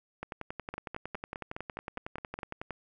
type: two click trains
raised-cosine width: 0.5 ms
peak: -23 / -22 dBFS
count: 9 / 28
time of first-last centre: 0.74-2.389 / 0.23-2.707 s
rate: 4.85 / 10.9 Hz
effects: none